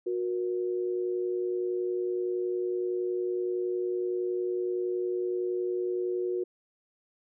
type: tone pair together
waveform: sine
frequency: 363.8 / 474.6 Hz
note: F#4 / A#4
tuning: -29 / +31 cents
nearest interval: perfect fourth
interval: 460 cents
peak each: -28 / -35 dBFS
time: 0.06-6.44 s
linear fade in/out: 10 ms
effects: none